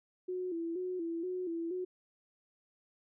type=tone with vibrato; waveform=sine; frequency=349.2 Hz; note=F4; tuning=in tune; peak=-34 dBFS; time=0.28-1.85 s; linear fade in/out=10 ms; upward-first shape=square; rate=2.1 Hz; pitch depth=80 cents each way; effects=none